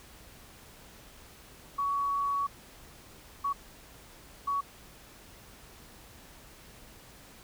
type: tone bursts at uneven times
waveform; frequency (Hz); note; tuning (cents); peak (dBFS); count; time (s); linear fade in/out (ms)
sine; 1124; C#6; +24; -27; 3; 1.78-2.47 / 3.44-3.53 / 4.47-4.61; 10
effects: added 54 Hz sine -62 dBFS peak until 7.43 s + pink hiss -53 dBFS RMS until 7.43 s